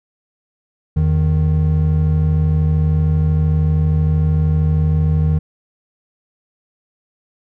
triangle tone pair together, 82.2 / 155.17 Hz, E2 / D#3, -4 / -4 cents, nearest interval major seventh, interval 1100 cents, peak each -13 dBFS, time 0.96-5.39 s, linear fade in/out 10 ms, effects none

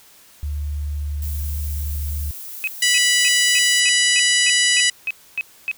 sine tone, 73.42 Hz, D2, in tune, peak -22 dBFS, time 0.43-2.31 s, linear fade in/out 0 ms
violet noise, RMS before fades -34 dBFS, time 1.22-3.8 s, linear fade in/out 2 ms
sine tone bursts, 2549 Hz, D#7, 41 cents sharp, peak -19 dBFS, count 11, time 2.64-5.714 s, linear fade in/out 0 ms, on 34 ms, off 270 ms
harmonic tone, 983 Hz, B5, 8 cents flat, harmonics 2 / 3 / 4 / 5 / 6 / 7 / 8 / 9 / 10, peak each -19 / -19 / -26 / -24 / -26 / -25 / -25 / -28 / -26 dBFS, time 2.82-4.9 s, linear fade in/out 5 ms
effects white hiss -49 dBFS RMS until 5.77 s

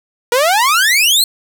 sawtooth exponential sweep, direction up, 465.3 to 4323 Hz, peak -6 dBFS, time 0.32-1.24 s, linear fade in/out 2 ms, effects none

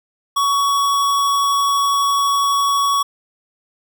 square tone, 1122 Hz, C#6, 21 cents sharp, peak -15 dBFS, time 0.36-3.03 s, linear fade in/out 10 ms, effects none

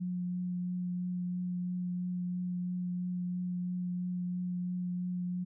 sine tone with vibrato, 179.3 Hz, F3, 46 cents sharp, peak -32 dBFS, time 0-5.45 s, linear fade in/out 20 ms, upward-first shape triangle, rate 3 Hz, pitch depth 12 cents each way, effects none

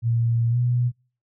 sine tone with pitch glide, 116.54 to 122.26 Hz, A#2 to B2, 0 to -17 cents, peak -18 dBFS, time 0.02-0.92 s, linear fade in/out 50 ms, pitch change +83 cents, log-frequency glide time 0.5-0.57 s, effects noise-tail reverb RT60 0.4 s tail -26 dB re dry

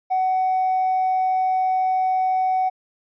triangle tone with hard clipping, 749 Hz, F#5, 21 cents sharp, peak -17 dBFS, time 0.1-2.7 s, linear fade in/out 20 ms, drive 2 dB, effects resampled to 11025 Hz

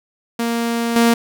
sawtooth tone with level steps, 233.1 Hz, A#3, in tune, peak -14 / -7 dBFS, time 0.39-1.14 s, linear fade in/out 5 ms, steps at 0.96 s, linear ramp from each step 2 ms, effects none

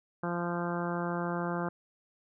harmonic tone, 173.3 Hz, F3, 13 cents flat, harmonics 1 / 2 / 3 / 4 / 5 / 6 / 7 / 8 / 9, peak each -34 / -37 / -39 / -40 / -41 / -42 / -42 / -43 / -44 dBFS, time 0.23-1.69 s, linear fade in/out 5 ms, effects none

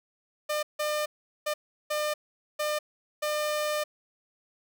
sawtooth tone bursts at uneven times, 602 Hz, D5, 43 cents sharp, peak -23 dBFS, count 6, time 0.49-0.63 / 0.79-1.06 / 1.46-1.54 / 1.9-2.14 / 2.59-2.79 / 3.22-3.84 s, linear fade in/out 10 ms, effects none

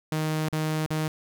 sawtooth tone with dropouts, 155.9 Hz, D#3, 4 cents sharp, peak -21 dBFS, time 0.12-1.08 s, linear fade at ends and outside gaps 2 ms, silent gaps 0.487-0.527 / 0.862-0.905 s, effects none

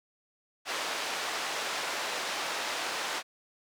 pink band-pass noise, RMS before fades -34 dBFS, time 0.65-3.23 s, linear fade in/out 50 ms, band 640 to 5900 Hz, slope 12 dB/octave, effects none

